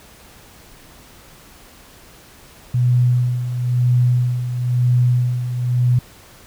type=tone with tremolo; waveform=sine; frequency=123.47 Hz; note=B2; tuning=in tune; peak=-11 dBFS; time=2.74-5.99 s; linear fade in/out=5 ms; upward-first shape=sine; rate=1 Hz; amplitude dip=65%; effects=pink hiss -45 dBFS RMS until 6.46 s